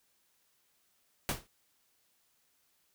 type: noise with exponential decay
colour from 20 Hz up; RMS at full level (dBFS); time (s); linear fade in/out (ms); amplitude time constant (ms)
pink; -28; 1.29-1.47; 0; 37
effects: white hiss -73 dBFS RMS until 2.94 s